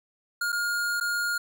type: tone with dropouts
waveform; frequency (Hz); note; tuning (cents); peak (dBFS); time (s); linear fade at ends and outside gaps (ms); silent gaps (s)
square; 1421; F6; +30; -26; 0.41-1.38; 5; 0.521-0.526 / 1.001-1.009
effects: none